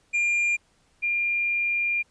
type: tone pair in turn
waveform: triangle / sine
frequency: 2400 / 2400 Hz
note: D7 / D7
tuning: +37 / +37 cents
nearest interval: unison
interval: 0 cents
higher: neither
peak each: -19 / -22 dBFS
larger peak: first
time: 0.13-0.57 / 1.02-2.03 s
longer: second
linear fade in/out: 20 ms
effects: pink hiss -64 dBFS RMS until 2.1 s + resampled to 22050 Hz